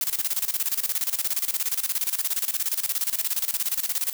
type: noise with tremolo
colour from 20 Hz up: blue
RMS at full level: -24 dBFS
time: 0.01-4.13 s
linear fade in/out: 2 ms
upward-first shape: square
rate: 17 Hz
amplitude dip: 80%
effects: none